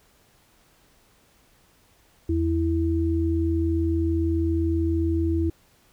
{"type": "tone pair together", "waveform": "sine", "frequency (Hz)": [82.41, 329.6], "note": ["E2", "E4"], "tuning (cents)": [0, 0], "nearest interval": "2 octaves", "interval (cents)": 2400, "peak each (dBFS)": -23, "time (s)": [2.29, 5.5], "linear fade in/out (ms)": 5, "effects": ["pink hiss -60 dBFS RMS until 5.92 s"]}